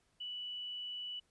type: tone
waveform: sine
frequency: 2960 Hz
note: F#7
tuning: in tune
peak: -40 dBFS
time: 0.2-1.2 s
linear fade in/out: 10 ms
effects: pink hiss -75 dBFS RMS until 1.3 s + resampled to 24000 Hz